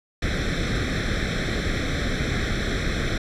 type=noise with comb filter; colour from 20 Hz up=pink; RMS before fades=-24 dBFS; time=0.22-3.18 s; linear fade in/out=5 ms; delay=0.53 ms; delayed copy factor=+0.9; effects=low-pass 4000 Hz 12 dB/octave